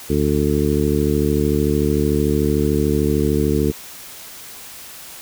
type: harmonic tone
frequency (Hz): 73.42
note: D2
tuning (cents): 0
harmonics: 1 / 2 / 3 / 4 / 5 / 6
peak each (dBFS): -22 / -22 / -22 / -22 / -22 / -22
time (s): 0.09-3.72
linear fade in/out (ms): 20
effects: white hiss -37 dBFS RMS until 5.21 s